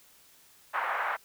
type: band-pass noise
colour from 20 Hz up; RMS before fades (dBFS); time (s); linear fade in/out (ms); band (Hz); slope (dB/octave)
pink; -31; 0.73-1.17; 20; 790 to 1800; 24
effects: white hiss -59 dBFS RMS until 1.24 s